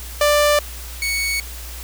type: tone pair in turn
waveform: sawtooth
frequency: 590 / 2223 Hz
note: D5 / C#7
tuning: +8 / +4 cents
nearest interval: octave + major seventh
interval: 2296 cents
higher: second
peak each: -9 / -16 dBFS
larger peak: first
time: 0.21-0.59 / 1.02-1.4 s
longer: neither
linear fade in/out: 2 ms
effects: added 60 Hz sine -32 dBFS peak until 1.83 s + white hiss -36 dBFS RMS until 1.83 s